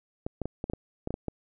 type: clicks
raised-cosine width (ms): 2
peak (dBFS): -18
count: 10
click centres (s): 0.265 / 0.417 / 0.456 / 0.641 / 0.699 / 0.735 / 1.074 / 1.106 / 1.141 / 1.283
effects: none

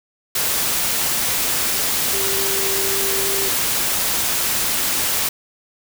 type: tone in noise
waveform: sine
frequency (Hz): 391.8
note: G4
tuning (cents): -1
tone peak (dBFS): -26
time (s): 2.13-3.49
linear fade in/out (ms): 5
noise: white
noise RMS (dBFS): -20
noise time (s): 0.35-5.29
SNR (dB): -9
effects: none

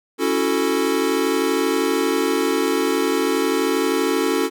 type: chord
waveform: square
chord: F# minor seventh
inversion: second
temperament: equal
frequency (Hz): 277.2 / 329.6 / 370 / 440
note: C#4 / E4 / F#4 / A4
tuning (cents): 0 / 0 / 0 / 0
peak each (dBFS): -24 / -25 / -24 / -23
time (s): 0.18-4.5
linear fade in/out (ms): 50
effects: none

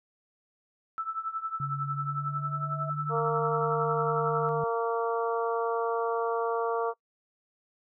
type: tone with tremolo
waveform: sine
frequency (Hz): 1318.5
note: E6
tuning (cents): 0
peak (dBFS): -27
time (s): 0.98-4.49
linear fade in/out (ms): 0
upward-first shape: triangle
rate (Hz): 11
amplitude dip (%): 90
type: tone with pitch glide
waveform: sine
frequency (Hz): 139.1 to 150.82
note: C#3 to D3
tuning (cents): +6 to +46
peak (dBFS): -32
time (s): 1.6-4.64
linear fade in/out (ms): 2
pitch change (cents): +140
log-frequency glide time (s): 1.72-3.38
type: tone with exponential growth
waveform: sine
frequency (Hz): 649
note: E5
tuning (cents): -27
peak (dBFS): -36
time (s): 1.88-2.9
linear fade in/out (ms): 5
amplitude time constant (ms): 220
type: harmonic tone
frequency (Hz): 230.3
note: A#3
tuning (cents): -21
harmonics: 2 / 3 / 4 / 5 / 6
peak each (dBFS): -28 / -34 / -35 / -33 / -40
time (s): 3.09-6.94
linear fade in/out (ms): 50
effects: noise-tail reverb RT60 0.1 s tail -23 dB re dry

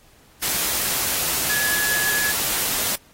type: tone in noise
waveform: sine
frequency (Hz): 1693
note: G#6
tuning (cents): +33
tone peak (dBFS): -22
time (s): 1.49-2.32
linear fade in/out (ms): 10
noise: white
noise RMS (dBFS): -23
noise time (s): 0.42-2.96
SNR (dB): -2
effects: pink hiss -54 dBFS RMS until 3.13 s + AAC 48 kbps

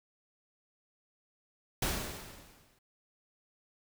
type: noise with exponential decay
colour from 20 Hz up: pink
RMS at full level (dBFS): -30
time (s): 1.82-2.79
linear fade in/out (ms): 5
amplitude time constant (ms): 210
effects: none

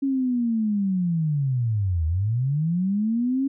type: linear two-way sweep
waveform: sine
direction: down then up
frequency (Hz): 277.2 to 76.9 to 277.2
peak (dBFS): -20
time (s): 0.02-3.48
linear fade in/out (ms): 10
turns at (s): 2.06
effects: none

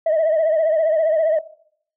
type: tone with vibrato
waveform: sine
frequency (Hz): 634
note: D#5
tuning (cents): +32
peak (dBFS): -13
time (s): 0.06-1.39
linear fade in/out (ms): 5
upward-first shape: sine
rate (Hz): 15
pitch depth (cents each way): 78
effects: noise-tail reverb RT60 0.6 s tail -18 dB re dry + tanh soft clip ceiling -12 dBFS

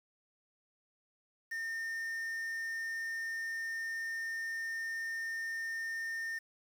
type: tone with quantisation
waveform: triangle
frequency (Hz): 1819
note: A#6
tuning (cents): -43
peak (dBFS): -34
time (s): 1.51-6.39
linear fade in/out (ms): 10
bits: 9
effects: none

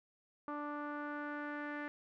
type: tone with low-pass filter sweep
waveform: sawtooth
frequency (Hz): 293.7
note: D4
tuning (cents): 0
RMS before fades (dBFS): -42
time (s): 0.48-1.88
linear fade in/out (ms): 0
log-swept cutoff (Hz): 1200 to 1800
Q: 3.9
effects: none

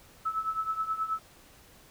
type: tone with tremolo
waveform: sine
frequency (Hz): 1305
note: E6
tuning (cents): -18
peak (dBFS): -25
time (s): 0.25-1.19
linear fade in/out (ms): 10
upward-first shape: triangle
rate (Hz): 9.4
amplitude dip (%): 85
effects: pink hiss -56 dBFS RMS until 1.9 s

